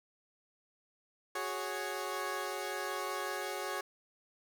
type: chord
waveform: 15% pulse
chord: F# suspended second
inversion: none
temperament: equal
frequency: 370 / 415.3 / 554.4 Hz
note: F#4 / G#4 / C#5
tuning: 0 / 0 / 0 cents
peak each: -34 dBFS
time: 1.35-3.81 s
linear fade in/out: 5 ms
effects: none